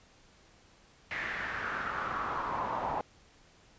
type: noise with band-pass filter sweep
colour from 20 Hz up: brown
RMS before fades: -35 dBFS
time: 1.11-3.01 s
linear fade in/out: 0 ms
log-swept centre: 2000 to 850 Hz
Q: 4.1
effects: pink hiss -61 dBFS RMS until 3.78 s + resampled to 16000 Hz